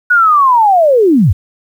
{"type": "linear sweep", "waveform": "sine", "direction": "down", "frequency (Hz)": [1480, 69.3], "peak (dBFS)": -5, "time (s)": [0.1, 1.33], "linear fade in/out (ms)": 10, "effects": ["7-bit"]}